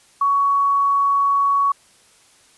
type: tone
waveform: sine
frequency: 1120 Hz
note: C#6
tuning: 18 cents sharp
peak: -14 dBFS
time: 0.21-1.72 s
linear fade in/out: 5 ms
effects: white hiss -53 dBFS RMS until 2.57 s + resampled to 24000 Hz

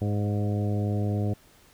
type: harmonic tone with a mistuned harmonic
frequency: 103.5 Hz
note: G#2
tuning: 5 cents flat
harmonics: 1 / 2 / 3 / 4 / 5 / 6 / 7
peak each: -25 / -31 / -35 / -37 / -39 / -41 / -42 dBFS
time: 0.01-1.34 s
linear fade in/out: 10 ms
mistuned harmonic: 6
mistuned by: -16 cents
effects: pink hiss -57 dBFS RMS until 1.73 s

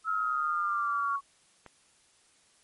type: linear sweep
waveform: sine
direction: down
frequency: 1306 to 1108.7 Hz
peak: -28 dBFS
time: 0.04-1.21 s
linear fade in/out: 50 ms
type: tone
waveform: sine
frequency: 1388 Hz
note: F6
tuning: 11 cents flat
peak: -32 dBFS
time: 0.07-1.16 s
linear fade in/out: 5 ms
type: click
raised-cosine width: 0.5 ms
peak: -31 dBFS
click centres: 1.663 s
effects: white hiss -64 dBFS RMS until 2.63 s + MP3 48 kbps

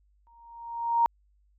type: tone with exponential growth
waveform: sine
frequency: 933 Hz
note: A#5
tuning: 1 cent sharp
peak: -17 dBFS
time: 0.27-1.06 s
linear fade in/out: 0 ms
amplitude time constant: 170 ms
effects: added 50 Hz sine -62 dBFS peak until 1.58 s

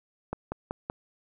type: click train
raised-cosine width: 1 ms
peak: -17 dBFS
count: 4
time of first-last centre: 0.33-0.899 s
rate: 5.27 Hz
effects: none

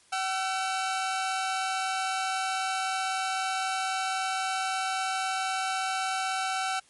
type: tone pair together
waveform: sawtooth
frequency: 760.6 / 1342 Hz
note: F#5 / E6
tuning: +48 / +31 cents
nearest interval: minor seventh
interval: 983 cents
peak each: -25 / -29 dBFS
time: 0.12-6.8 s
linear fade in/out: 10 ms
effects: white hiss -60 dBFS RMS until 6.89 s + MP3 48 kbps

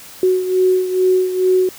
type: beating tone pair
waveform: sine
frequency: 370 / 372.3 Hz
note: F#4 / F#4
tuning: 0 / +11 cents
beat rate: 2.3 Hz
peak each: -13 / -19 dBFS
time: 0.23-1.69 s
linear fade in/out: 2 ms
effects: white hiss -38 dBFS RMS until 1.78 s

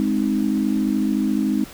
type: chord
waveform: sine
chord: Ab major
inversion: none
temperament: equal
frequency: 207.7 / 261.6 / 311.1 Hz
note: Ab3 / C4 / Eb4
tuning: 0 / 0 / 0 cents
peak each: -21 / -22 / -23 dBFS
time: 0-1.64 s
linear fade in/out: 0 ms
effects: pink hiss -41 dBFS RMS until 1.73 s

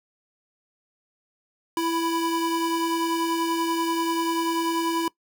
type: tone pair together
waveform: square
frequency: 332.7 / 987.8 Hz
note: E4 / B5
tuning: +16 / 0 cents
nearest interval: octave + perfect fifth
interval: 1884 cents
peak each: -25 / -29 dBFS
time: 1.77-5.08 s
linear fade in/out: 2 ms
effects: noise-tail reverb RT60 0.1 s tail -21 dB re dry

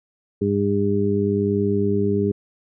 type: harmonic tone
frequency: 101 Hz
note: G#2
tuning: 48 cents flat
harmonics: 1 / 2 / 3 / 4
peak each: -25 / -22 / -26 / -21 dBFS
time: 0.41-2.32 s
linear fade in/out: 10 ms
effects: none

